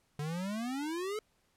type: exponential sweep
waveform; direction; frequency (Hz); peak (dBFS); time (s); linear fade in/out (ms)
square; up; 143.9 to 440; -35; 0.19-1.19; 2
effects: pink hiss -73 dBFS RMS until 1.56 s + low-pass 12000 Hz 12 dB/octave